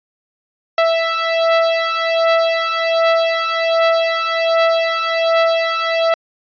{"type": "beating tone pair", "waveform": "sawtooth", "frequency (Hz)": [659.3, 660.6], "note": ["E5", "E5"], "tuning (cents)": [0, 4], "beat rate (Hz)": 1.3, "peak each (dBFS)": [-12, -13], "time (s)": [0.78, 6.14], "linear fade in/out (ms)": 2, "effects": ["resampled to 11025 Hz"]}